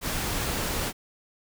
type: noise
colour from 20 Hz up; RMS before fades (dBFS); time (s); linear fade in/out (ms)
pink; -29; 0.01-0.93; 50
effects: none